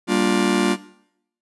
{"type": "chord", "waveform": "45% pulse", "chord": "G minor seventh", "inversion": "none", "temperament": "just", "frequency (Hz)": [196, 235.2, 294, 352.8], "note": ["G3", "Bb3", "D4", "F4"], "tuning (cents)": [0, 16, 2, 18], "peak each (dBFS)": [-23, -23, -23, -21], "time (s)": [0.07, 0.77], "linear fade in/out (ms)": 50, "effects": ["noise-tail reverb RT60 0.7 s tail -17 dB re dry", "resampled to 24000 Hz"]}